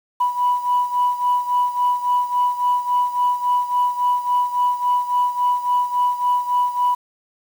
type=beating tone pair; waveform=sine; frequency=983 / 986.6 Hz; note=B5 / B5; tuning=-8 / -2 cents; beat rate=3.6 Hz; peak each=-17 / -21 dBFS; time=0.2-6.95 s; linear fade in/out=10 ms; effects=tanh soft clip ceiling -10 dBFS + 7-bit